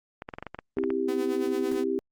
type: clicks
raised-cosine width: 0.5 ms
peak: -21 dBFS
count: 11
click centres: 0.221 / 0.289 / 0.338 / 0.385 / 0.426 / 0.467 / 0.546 / 0.589 / 0.786 / 0.838 / 0.904 s
type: chord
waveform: sine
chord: C major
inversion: none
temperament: just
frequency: 261.6 / 327 / 392.4 Hz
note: C4 / E4 / G4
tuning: 0 / -14 / +2 cents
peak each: -31 / -31 / -27 dBFS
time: 0.77-1.99 s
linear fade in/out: 0 ms
type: tone with tremolo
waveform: sawtooth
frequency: 252.4 Hz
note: B3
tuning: 38 cents sharp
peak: -28 dBFS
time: 1.08-1.84 s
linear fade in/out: 5 ms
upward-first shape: sine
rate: 8.9 Hz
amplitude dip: 65%
type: noise with exponential decay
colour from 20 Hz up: pink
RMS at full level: -39 dBFS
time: 1.71-1.83 s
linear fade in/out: 5 ms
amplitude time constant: 24 ms
effects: Opus 48 kbps